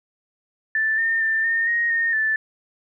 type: tone with pitch steps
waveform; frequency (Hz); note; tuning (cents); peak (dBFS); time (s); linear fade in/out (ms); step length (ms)
sine; 1763 / 1816 / 1785 / 1826 / 1873 / 1839 / 1756; A6 / A#6 / A6 / A#6 / A#6 / A#6 / A6; +3 / -46 / +24 / -36 / +8 / -24 / -4; -18; 0.75-2.36; 2; 230
effects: none